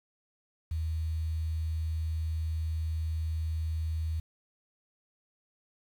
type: tone with quantisation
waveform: sine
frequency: 80 Hz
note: D#2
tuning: 49 cents sharp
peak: -29 dBFS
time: 0.71-4.2 s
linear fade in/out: 5 ms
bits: 9
effects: none